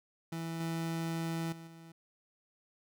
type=tone with level steps; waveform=30% pulse; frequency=164.81 Hz; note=E3; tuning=in tune; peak=-34 / -31 / -44 / -48 dBFS; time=0.32-1.92 s; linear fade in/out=5 ms; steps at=0.6 / 1.52 / 1.67 s; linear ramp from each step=5 ms; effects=none